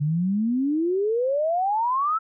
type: exponential sweep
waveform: sine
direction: up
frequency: 142.2 to 1341 Hz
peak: -20 dBFS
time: 0-2.19 s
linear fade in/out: 20 ms
effects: none